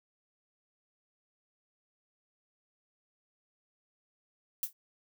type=noise with exponential decay; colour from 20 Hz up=violet; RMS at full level=-28 dBFS; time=4.63-4.73 s; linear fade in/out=1 ms; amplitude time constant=20 ms; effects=none